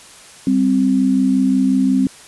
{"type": "tone pair together", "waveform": "sine", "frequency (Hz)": [196, 261.6], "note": ["G3", "C4"], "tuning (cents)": [0, 0], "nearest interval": "perfect fourth", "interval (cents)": 500, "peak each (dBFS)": [-17, -13], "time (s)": [0.47, 2.07], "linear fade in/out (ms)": 2, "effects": ["white hiss -41 dBFS RMS until 2.27 s", "resampled to 24000 Hz"]}